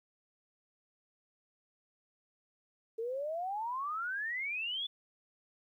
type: exponential sweep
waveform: sine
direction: up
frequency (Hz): 440 to 3500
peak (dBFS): -34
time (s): 2.98-4.87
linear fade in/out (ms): 10
effects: 12-bit